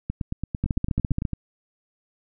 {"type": "two click trains", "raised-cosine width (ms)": 5, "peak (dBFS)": [-11, -14], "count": [10, 12], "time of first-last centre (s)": [[0.64, 1.252], [0.1, 1.333]], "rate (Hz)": [14.7, 8.92], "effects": []}